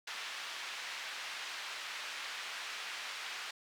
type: band-pass noise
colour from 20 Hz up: pink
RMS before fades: -43 dBFS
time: 0.07-3.51 s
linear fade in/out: 5 ms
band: 1500 to 4200 Hz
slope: 12 dB/octave
effects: none